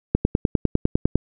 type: click train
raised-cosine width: 3 ms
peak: -3 dBFS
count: 11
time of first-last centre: 0.15-1.156 s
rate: 9.94 Hz
effects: none